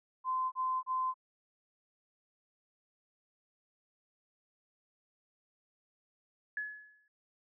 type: tone bursts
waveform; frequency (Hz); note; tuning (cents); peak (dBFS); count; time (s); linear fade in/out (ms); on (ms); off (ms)
sine; 1032; C6; -24; -30; 3; 0.24-1.142; 50; 280; 31
type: tone with exponential decay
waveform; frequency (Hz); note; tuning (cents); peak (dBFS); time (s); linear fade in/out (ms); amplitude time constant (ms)
sine; 1700; G#6; +40; -32; 6.57-7.08; 2; 110
effects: none